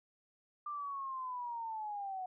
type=linear sweep; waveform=sine; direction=down; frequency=1193 to 733 Hz; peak=-38 dBFS; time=0.66-2.26 s; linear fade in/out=5 ms; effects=none